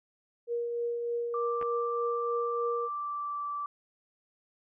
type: tone with tremolo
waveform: sine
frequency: 473.1 Hz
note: A#4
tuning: 26 cents sharp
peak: -28 dBFS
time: 0.47-2.89 s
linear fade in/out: 50 ms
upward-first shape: triangle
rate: 3.3 Hz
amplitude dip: 35%
type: tone with pitch glide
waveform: sine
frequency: 1176 to 1163.2 Hz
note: D6 to D6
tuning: +2 to -17 cents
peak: -32 dBFS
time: 1.34-3.66 s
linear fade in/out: 2 ms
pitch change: -19 cents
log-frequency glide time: 2.78-3.46 s
type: clicks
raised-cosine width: 0.5 ms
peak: -27 dBFS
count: 2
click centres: 1.614 / 1.626 s
effects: none